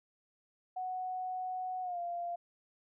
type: tone with pitch glide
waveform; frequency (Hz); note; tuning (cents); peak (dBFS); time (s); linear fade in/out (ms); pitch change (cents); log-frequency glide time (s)
sine; 740 to 694.4; F#5 to F5; 0 to -10; -35; 0.76-2.36; 10; -110; 1.82-1.99
effects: none